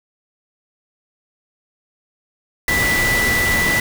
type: tone in noise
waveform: sine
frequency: 1975.5 Hz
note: B6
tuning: in tune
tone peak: -16 dBFS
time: 2.68-3.8 s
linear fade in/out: 2 ms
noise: pink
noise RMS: -21 dBFS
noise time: 2.68-3.8 s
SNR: +2 dB
effects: none